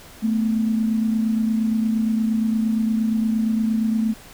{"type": "tone pair together", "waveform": "sine", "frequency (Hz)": [220, 248.6], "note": ["A3", "B3"], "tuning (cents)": [0, 12], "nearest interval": "major second", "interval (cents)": 212, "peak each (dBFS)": [-18, -27], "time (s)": [0.22, 4.14], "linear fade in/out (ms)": 20, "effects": ["pink hiss -44 dBFS RMS until 4.33 s"]}